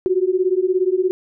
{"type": "beating tone pair", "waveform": "sine", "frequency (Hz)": [361.7, 378.7], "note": ["F#4", "F#4"], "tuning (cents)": [-39, 40], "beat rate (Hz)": 17, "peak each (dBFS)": -18, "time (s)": [0.06, 1.11], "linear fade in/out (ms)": 0, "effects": []}